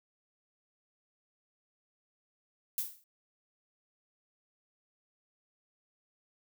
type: noise with exponential decay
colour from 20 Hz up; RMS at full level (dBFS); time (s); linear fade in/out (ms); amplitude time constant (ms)
violet; -30; 2.78-3.04; 1; 55
effects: none